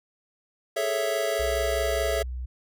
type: chord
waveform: square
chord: A major seventh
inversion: third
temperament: equal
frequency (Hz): 415.3 / 440 / 554.4 / 659.3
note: G#4 / A4 / C#5 / E5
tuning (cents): 0 / 0 / 0 / 0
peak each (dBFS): -33 / -33 / -31 / -28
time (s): 0.76-2.23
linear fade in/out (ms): 10
type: tone with pitch glide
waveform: sine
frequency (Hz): 61.74 to 62.46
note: B1 to B1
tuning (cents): 0 to +20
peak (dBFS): -30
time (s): 1.39-2.46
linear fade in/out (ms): 10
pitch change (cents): +20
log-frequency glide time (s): 1.71-2.27
effects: none